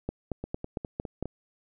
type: two click trains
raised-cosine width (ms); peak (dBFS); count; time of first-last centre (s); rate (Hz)
2; -17 / -21; 6 / 5; 0.09-1.226 / 0.44-1.256; 4.4 / 4.9
effects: none